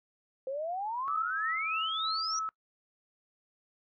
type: exponential sweep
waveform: sine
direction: up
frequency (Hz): 515 to 5920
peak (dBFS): -32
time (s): 0.47-2.39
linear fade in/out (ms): 2
type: tone with tremolo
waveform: sine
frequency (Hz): 1300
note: E6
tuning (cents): -24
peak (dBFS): -31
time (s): 1.08-2.49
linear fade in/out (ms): 0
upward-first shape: sine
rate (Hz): 3.2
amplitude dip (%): 35
effects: noise-tail reverb RT60 0.1 s tail -22 dB re dry